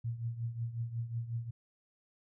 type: tone with tremolo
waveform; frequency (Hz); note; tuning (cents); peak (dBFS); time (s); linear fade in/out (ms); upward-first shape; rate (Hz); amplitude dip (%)
sine; 116.54; A#2; 0; -31; 0.04-1.51; 10; triangle; 5.5; 80
effects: none